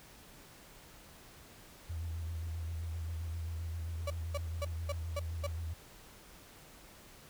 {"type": "tone with vibrato", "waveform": "sine", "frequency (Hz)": 82.41, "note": "E2", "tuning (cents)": 0, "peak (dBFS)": -36, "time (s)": [1.89, 5.74], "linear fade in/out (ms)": 10, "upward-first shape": "square", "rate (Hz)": 7.6, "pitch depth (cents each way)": 36}
{"type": "tone bursts", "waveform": "35% pulse", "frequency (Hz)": 574, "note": "D5", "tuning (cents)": -40, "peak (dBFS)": -33, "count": 6, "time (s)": [4.07, 5.468], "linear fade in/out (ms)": 5, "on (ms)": 33, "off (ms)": 240}
{"effects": ["pink hiss -56 dBFS RMS until 7.29 s"]}